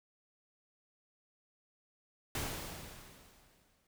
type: noise with exponential decay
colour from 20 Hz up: pink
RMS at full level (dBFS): -36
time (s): 2.35-3.87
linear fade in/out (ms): 2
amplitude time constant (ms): 330
effects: none